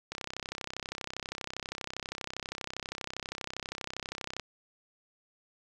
click train, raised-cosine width 0.2 ms, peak -19 dBFS, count 140, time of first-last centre 0.12-4.397 s, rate 32.5 Hz, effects none

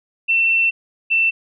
sine tone pair in turn, 2692 / 2678 Hz, E7 / E7, +36 / +27 cents, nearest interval unison, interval 9 cents, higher first, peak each -13 dBFS, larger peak neither, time 0.28-0.71 / 1.1-1.31 s, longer first, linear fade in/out 20 ms, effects none

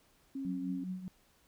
sine tone, 271.1 Hz, C#4, 38 cents flat, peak -36 dBFS, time 0.35-0.84 s, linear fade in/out 5 ms
sine tone with tremolo, 185 Hz, F#3, in tune, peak -34 dBFS, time 0.45-1.08 s, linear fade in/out 0 ms, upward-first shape triangle, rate 4.9 Hz, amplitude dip 75%
effects pink hiss -68 dBFS RMS until 1.47 s

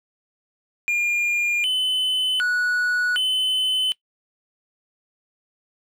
triangle tone with pitch steps, 2411 / 3028 / 1469 / 3036 Hz, D7 / F#7 / F#6 / F#7, +45 / +39 / -13 / +44 cents, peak -17 dBFS, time 0.88-3.92 s, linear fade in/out 0 ms, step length 760 ms, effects noise-tail reverb RT60 0.1 s tail -20 dB re dry

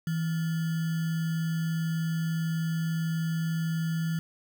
sine tone with sample-and-hold, 163.3 Hz, E3, 16 cents flat, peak -26 dBFS, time 0.07-4.19 s, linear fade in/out 2 ms, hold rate 1575 Hz, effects none

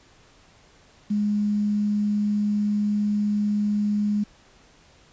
sine tone with quantisation, 207.7 Hz, G#3, in tune, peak -20 dBFS, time 1.1-4.24 s, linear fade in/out 10 ms, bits 8, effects pink hiss -55 dBFS RMS until 5.12 s + resampled to 16000 Hz

